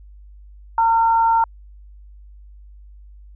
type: tone pair together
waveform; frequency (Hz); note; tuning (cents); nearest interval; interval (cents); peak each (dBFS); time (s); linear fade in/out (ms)
sine; 911.7 / 1372; A#5 / F6; -39 / -31; perfect fifth; 708; -13 / -25; 0.78-1.44; 2
effects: added 50 Hz sine -40 dBFS peak until 3.35 s